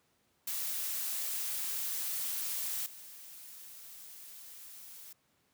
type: noise with level steps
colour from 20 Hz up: blue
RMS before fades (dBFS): -36 / -50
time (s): 0.47-5.13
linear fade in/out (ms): 5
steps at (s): 2.86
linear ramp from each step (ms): 2
effects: pink hiss -73 dBFS RMS until 5.53 s + high-pass 100 Hz 12 dB/octave